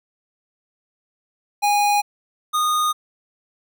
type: tone pair in turn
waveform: square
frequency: 822 / 1231.6 Hz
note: G#5 / D#6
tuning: -18 / -18 cents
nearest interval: perfect fifth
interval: 700 cents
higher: second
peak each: -16 / -18 dBFS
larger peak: first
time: 1.62-2.02 / 2.53-2.93 s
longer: neither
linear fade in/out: 20 ms
effects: none